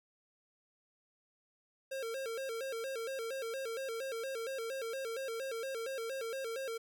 square tone with vibrato, 493.9 Hz, B4, in tune, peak -38 dBFS, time 1.91-6.78 s, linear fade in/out 10 ms, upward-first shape square, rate 4.3 Hz, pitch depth 140 cents each way, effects none

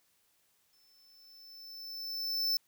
square tone with exponential growth, 5290 Hz, E8, 5 cents sharp, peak -27 dBFS, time 0.73-2.57 s, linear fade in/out 2 ms, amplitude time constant 400 ms, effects white hiss -72 dBFS RMS until 2.67 s

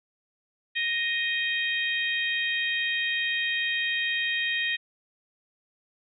harmonic tone with a mistuned harmonic, 622.3 Hz, D#5, in tune, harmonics 3 / 4 / 5 / 6, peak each -28 / -30 / -32 / -34 dBFS, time 0.75-4.77 s, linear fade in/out 20 ms, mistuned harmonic 5, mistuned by +39 cents, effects none

